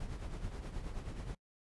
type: noise with tremolo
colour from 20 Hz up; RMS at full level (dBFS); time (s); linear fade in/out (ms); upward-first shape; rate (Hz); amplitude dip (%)
brown; -39; 0-1.35; 5; triangle; 9.4; 65
effects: noise-tail reverb RT60 0.1 s tail -25 dB re dry + resampled to 24000 Hz